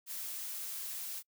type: noise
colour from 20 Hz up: blue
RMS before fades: -41 dBFS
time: 0.06-1.23 s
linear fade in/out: 50 ms
effects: noise-tail reverb RT60 0.1 s tail -26 dB re dry